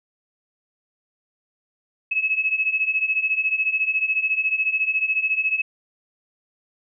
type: beating tone pair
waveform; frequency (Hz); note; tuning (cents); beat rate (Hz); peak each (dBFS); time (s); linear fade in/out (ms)
sine; 2570 / 2584; E7 / E7; -45 / -35; 14; -24 / -21; 2.11-5.62; 10
effects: none